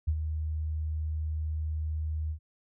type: tone with ADSR envelope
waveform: sine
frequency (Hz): 77.78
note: D#2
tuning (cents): 0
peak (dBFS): -22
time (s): 0.07-2.39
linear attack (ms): 14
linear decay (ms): 61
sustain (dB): -7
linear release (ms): 86
effects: none